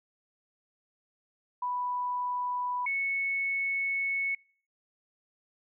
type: tone pair in turn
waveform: sine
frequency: 987.8 / 2207 Hz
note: B5 / C#7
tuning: 0 / -8 cents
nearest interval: octave + major second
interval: 1392 cents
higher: second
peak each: -29 / -27 dBFS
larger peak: second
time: 1.62-2.86 / 2.86-4.35 s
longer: second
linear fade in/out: 5 ms
effects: noise-tail reverb RT60 0.5 s tail -26 dB re dry